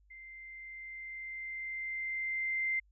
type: tone with level ramp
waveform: sine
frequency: 2086 Hz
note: C7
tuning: 6 cents flat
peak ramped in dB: -48 to -29 dBFS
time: 0.1-2.8 s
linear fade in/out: 10 ms
effects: added 50 Hz sine -63 dBFS peak until 2.91 s